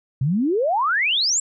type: exponential sweep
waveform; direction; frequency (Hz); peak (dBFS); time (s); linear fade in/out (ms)
sine; up; 123 to 7800; -17; 0.21-1.4; 5
effects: none

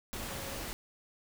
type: tone in noise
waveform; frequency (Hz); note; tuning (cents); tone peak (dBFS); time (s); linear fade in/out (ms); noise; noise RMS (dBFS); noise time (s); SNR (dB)
sine; 548; C#5; -20; -47; 0.3-0.59; 0; pink; -40; 0.13-0.73; -10
effects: none

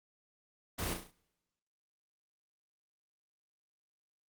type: noise with echo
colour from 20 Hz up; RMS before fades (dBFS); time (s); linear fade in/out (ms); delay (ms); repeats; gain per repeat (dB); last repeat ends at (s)
pink; -37; 0.78-0.94; 10; 34; 5; -5; 1.11
effects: noise-tail reverb RT60 1.0 s tail -26 dB re dry + Opus 24 kbps

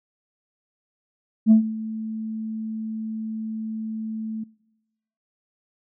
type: tone with ADSR envelope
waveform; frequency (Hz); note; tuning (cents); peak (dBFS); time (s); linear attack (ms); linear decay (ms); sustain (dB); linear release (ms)
sine; 220; A3; 0; -7; 1.46-4.44; 51; 110; -21; 8
effects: noise-tail reverb RT60 1.0 s tail -25 dB re dry + tanh soft clip ceiling -7 dBFS

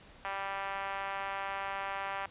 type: tone with high-pass filter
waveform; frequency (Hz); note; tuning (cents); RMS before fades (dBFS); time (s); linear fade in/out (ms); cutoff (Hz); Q
5% pulse; 196; G3; 0; -37; 0.25-2.26; 0; 760; 1.8
effects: pink hiss -56 dBFS RMS until 2.3 s + resampled to 8000 Hz

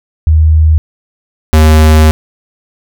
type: tone pair in turn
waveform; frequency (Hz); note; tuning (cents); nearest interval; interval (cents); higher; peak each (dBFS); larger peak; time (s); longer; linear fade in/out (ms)
sine / square; 78.5 / 77.91; D#2 / D#2; +16 / +3; unison; 13; first; -3; neither; 0.27-0.78 / 1.53-2.11; second; 0
effects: none

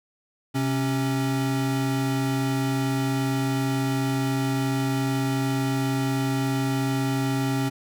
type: tone pair together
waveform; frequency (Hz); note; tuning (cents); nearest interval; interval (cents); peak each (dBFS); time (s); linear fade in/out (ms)
square; 130.81 / 273; C3 / C#4; 0 / -26; octave + minor second; 1274; -26 / -26; 0.54-7.7; 20
effects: none

